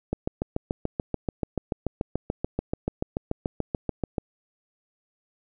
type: click train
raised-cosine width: 2 ms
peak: -12 dBFS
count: 29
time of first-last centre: 0.13-4.182 s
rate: 6.91 Hz
effects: none